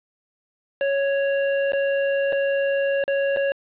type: tone with dropouts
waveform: square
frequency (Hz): 554.4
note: C#5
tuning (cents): 0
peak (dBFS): -20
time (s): 0.81-3.52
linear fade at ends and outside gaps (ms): 1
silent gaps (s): 1.721-1.733 / 2.324-2.329 / 3.039-3.079 / 3.363-3.37
effects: resampled to 8000 Hz + 9-bit